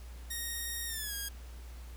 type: tone with pitch glide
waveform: 5% pulse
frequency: 1864.7 to 1632.7 Hz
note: A#6 to G#6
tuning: 0 to -30 cents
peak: -26 dBFS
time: 0.3-1.29 s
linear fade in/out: 10 ms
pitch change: -230 cents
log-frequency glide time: 0.87-1.14 s
effects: added 60 Hz sine -44 dBFS peak until 1.96 s + pink hiss -57 dBFS RMS until 1.96 s